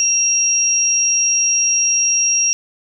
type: tone pair together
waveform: sine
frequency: 2717 / 5639 Hz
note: F7 / F8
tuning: -48 / +16 cents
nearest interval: octave + minor second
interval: 1264 cents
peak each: -22 / -13 dBFS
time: 0-2.53 s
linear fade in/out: 0 ms
effects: none